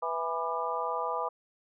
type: harmonic tone with a mistuned harmonic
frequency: 164.81 Hz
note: E3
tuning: in tune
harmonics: 3 / 4 / 5 / 6 / 7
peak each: -36 / -37 / -37 / -34 / -35 dBFS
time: 0.02-1.29 s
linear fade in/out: 10 ms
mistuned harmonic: 7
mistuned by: +60 cents
effects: none